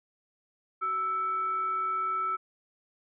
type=tone with frequency modulation; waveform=sine; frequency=1318 Hz; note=E6; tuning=1 cent flat; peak=-27 dBFS; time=0.81-2.37 s; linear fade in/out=20 ms; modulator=941 Hz; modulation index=0.25; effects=none